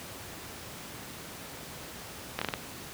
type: slowing click train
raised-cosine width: 0.3 ms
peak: -13 dBFS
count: 5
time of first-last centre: 2.39-2.538 s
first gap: 25 ms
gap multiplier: 1.27
effects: pink hiss -43 dBFS RMS until 2.93 s + high-pass 80 Hz 12 dB/octave